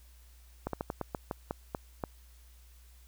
slowing click train, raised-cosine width 1 ms, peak -19 dBFS, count 10, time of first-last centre 0.67-2.038 s, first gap 63 ms, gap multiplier 1.21, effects added 60 Hz sine -54 dBFS peak until 3.07 s + white hiss -64 dBFS RMS until 3.07 s

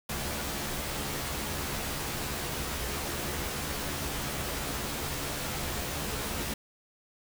pink noise with comb filter, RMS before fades -34 dBFS, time 0.09-6.54 s, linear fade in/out 5 ms, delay 14 ms, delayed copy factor +0.65, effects none

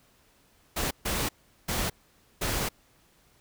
pink noise bursts at uneven times, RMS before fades -29 dBFS, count 4, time 0.76-0.91 / 1.05-1.29 / 1.68-1.9 / 2.41-2.69 s, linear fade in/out 10 ms, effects pink hiss -63 dBFS RMS until 3.4 s

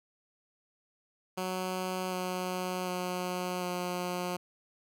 10% pulse tone with pitch steps, 185 / 182.98 / 180.98 / 179.01 Hz, F#3 / F#3 / F#3 / F3, 0 / -19 / -38 / +43 cents, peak -24 dBFS, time 1.37-4.37 s, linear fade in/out 10 ms, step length 750 ms, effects none

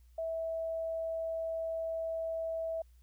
sine tone, 653 Hz, E5, 17 cents flat, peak -33 dBFS, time 0.18-2.82 s, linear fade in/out 5 ms, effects added 60 Hz sine -57 dBFS peak until 3.02 s + white hiss -75 dBFS RMS until 3.02 s

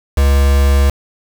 triangle tone with quantisation, 69.2 Hz, C#2, 2 cents flat, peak -6 dBFS, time 0.17-0.9 s, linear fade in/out 5 ms, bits 3, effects none

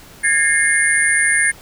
sine tone cluster, 1656 / 1810 / 2129 / 9280 Hz, G#6 / A6 / C7 / D9, -5 / +48 / +30 / -22 cents, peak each -18 dBFS, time 0.23-1.52 s, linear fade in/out 20 ms, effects pink hiss -42 dBFS RMS until 1.61 s

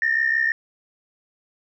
sine tone pair together, 1787 / 1853.1 Hz, A6 / A#6, +26 / -11 cents, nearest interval minor second, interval 63 cents, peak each -20 dBFS, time 0.02-0.52 s, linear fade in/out 2 ms, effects tanh soft clip ceiling -11 dBFS

